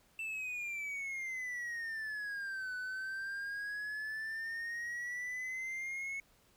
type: exponential two-way sweep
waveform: triangle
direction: down then up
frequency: 2670 to 1492 to 2201 Hz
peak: -36 dBFS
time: 0.19-6.2 s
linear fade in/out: 2 ms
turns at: 2.75 s
effects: pink hiss -68 dBFS RMS until 6.56 s